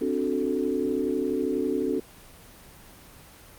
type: chord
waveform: sine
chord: D dominant seventh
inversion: third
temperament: equal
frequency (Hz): 261.6 / 293.7 / 370 / 440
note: C4 / D4 / F#4 / A4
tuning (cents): 0 / 0 / 0 / 0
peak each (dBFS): -29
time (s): 0.01-2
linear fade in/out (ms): 5
effects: pink hiss -49 dBFS RMS until 3.58 s + Opus 24 kbps